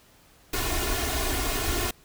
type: noise with comb filter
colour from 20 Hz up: pink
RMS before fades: -27 dBFS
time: 0.53-1.91 s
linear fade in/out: 5 ms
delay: 2.8 ms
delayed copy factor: +0.95
effects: pink hiss -57 dBFS RMS until 2.04 s